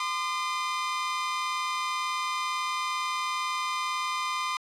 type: tone pair together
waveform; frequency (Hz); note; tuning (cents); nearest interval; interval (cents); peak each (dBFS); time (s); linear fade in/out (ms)
sawtooth; 1029 / 1206.9; C6 / D6; -29 / +47; minor third; 276; -27; 0-4.57; 2
effects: low-pass 7000 Hz 12 dB/octave